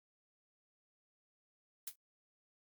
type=noise with exponential decay; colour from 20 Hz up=blue; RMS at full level=-37 dBFS; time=1.87-1.96 s; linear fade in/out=5 ms; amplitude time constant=18 ms; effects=Opus 48 kbps